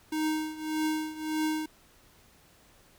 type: tone with tremolo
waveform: square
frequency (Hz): 311.1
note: D#4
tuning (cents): 0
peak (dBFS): -26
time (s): 0.12-1.66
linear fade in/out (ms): 5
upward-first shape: triangle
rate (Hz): 1.7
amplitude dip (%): 85
effects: pink hiss -60 dBFS RMS until 2.98 s